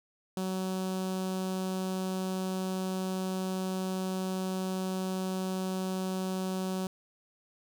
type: tone with notch filter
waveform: sawtooth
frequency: 187.5 Hz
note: F#3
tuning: 23 cents sharp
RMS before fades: -33 dBFS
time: 0.37-6.87 s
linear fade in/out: 2 ms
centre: 2000 Hz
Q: 1.2
effects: none